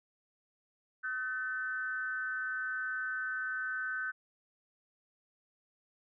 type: tone with amplitude modulation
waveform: sine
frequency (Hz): 1520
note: F#6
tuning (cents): +46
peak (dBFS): -30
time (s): 1.03-4.12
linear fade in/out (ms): 20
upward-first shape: sine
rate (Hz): 241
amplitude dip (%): 75
effects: none